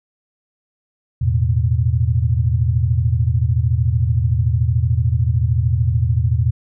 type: chord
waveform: sine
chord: E suspended fourth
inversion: none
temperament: equal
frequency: 82.41 / 110 / 123.47 Hz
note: E2 / A2 / B2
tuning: 0 / 0 / 0 cents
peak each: -18 dBFS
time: 1.21-6.51 s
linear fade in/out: 10 ms
effects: none